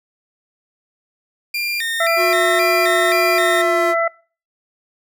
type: tone with vibrato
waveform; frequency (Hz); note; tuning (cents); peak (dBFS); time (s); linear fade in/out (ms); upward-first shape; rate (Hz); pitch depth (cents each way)
30% pulse; 2093; C7; 0; -17; 1.54-3.62; 5; square; 1.9; 230
type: harmonic tone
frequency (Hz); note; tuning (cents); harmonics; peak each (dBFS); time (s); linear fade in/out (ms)
668; E5; +23; 1 / 2 / 3; -17 / -20 / -22; 2-4.08; 5
type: tone with pitch glide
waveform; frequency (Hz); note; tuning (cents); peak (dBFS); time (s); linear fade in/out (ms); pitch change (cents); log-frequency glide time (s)
square; 360.2 to 350.4; F#4 to F4; -46 to +6; -20; 2.16-3.95; 50; -48; 3.38-3.83
effects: noise-tail reverb RT60 0.4 s tail -24 dB re dry